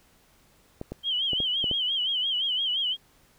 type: clicks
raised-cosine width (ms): 2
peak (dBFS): -20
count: 6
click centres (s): 0.814 / 0.92 / 1.333 / 1.403 / 1.642 / 1.713
type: tone with vibrato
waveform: sine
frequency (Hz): 3100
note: G7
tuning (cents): -20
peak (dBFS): -24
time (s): 1.03-2.97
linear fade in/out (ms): 50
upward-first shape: sine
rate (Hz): 5.8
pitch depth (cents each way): 100
effects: pink hiss -61 dBFS RMS until 3.38 s